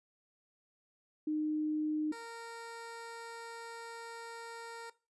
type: tone pair in turn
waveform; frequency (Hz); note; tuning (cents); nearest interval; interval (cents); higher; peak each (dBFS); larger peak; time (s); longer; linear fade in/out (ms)
sine / 15% pulse; 306.2 / 462.3; D#4 / A#4; -28 / -14; perfect fifth; 714; second; -31 / -38; first; 1.27-2.12 / 2.12-4.9; second; 5
effects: noise-tail reverb RT60 0.3 s tail -18 dB re dry + resampled to 24000 Hz